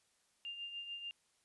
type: tone with tremolo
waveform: sine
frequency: 2800 Hz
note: F7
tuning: 4 cents sharp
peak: -40 dBFS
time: 0.45-1.11 s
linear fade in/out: 0 ms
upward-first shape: triangle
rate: 6.8 Hz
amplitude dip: 60%
effects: white hiss -75 dBFS RMS until 1.44 s + resampled to 24000 Hz